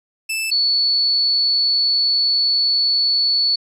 sawtooth / sine tone pair in turn, 2637 / 4435 Hz, E7 / C#8, 0 / 0 cents, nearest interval major sixth, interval 900 cents, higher second, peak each -17 / -14 dBFS, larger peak second, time 0.29-0.51 / 0.51-3.56 s, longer second, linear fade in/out 10 ms, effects resampled to 32000 Hz

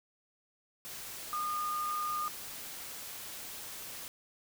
sine tone in noise, 1219 Hz, D#6, 36 cents flat, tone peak -32 dBFS, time 1.33-2.28 s, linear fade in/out 0 ms, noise white, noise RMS -44 dBFS, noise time 0.85-4.08 s, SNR +9 dB, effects none

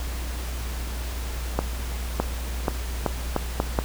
accelerating click train, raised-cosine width 1 ms, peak -7 dBFS, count 7, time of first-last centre 1.59-3.789 s, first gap 610 ms, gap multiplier 0.79, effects added 60 Hz sine -28 dBFS peak until 3.84 s + pink hiss -37 dBFS RMS until 3.84 s

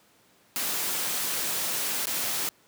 white noise with dropouts, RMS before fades -29 dBFS, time 0.56-2.49 s, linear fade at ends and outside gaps 0 ms, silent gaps 2.056-2.07 s, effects pink hiss -61 dBFS RMS until 2.67 s + high-pass 150 Hz 12 dB/octave

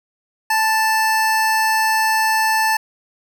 25% pulse tone, 880 Hz, A5, in tune, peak -11 dBFS, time 0.5-2.77 s, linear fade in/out 5 ms, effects none

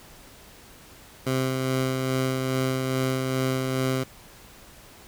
15% pulse tone with tremolo, 130.9 Hz, C3, 1 cent sharp, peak -16 dBFS, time 1.26-4.04 s, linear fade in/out 10 ms, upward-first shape sine, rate 2.4 Hz, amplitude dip 30%, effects pink hiss -49 dBFS RMS until 5.07 s

